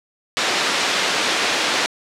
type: band-pass noise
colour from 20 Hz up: white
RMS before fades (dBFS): -20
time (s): 0.37-1.86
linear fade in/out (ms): 0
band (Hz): 270 to 4000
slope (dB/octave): 12
effects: low-pass 9000 Hz 12 dB/octave